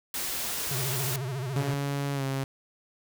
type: noise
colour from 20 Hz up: white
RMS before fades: -32 dBFS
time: 0.14-1.16 s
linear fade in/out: 2 ms
type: tone with vibrato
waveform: square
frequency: 131.7 Hz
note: C3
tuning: 12 cents sharp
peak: -31 dBFS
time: 0.71-1.74 s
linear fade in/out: 2 ms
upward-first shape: sine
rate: 14 Hz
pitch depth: 140 cents each way
type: tone with pitch glide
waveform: sawtooth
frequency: 140.9 to 135.39 Hz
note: C#3 to C#3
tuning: +29 to -40 cents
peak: -24 dBFS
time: 1.56-2.44 s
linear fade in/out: 2 ms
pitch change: -69 cents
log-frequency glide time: 2.14-2.23 s
effects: none